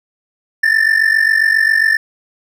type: ring-modulated tone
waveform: triangle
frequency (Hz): 1780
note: A6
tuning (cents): +20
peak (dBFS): -5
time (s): 0.63-1.97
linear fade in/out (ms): 5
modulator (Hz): 23.7
effects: none